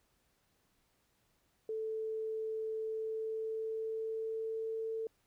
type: tone with pitch glide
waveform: sine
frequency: 440 to 446.4 Hz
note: A4 to A4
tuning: 0 to +25 cents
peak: -35 dBFS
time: 1.69-5.07 s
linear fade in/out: 2 ms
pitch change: +25 cents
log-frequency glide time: 2.77-4.91 s
effects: pink hiss -75 dBFS RMS until 5.26 s